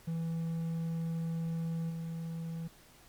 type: tone with level steps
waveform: triangle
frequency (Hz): 164.81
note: E3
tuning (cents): 0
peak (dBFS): -30 / -34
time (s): 0.07-2.68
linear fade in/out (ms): 10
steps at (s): 1.89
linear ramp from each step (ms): 20
effects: pink hiss -59 dBFS RMS until 3.08 s + MP3 96 kbps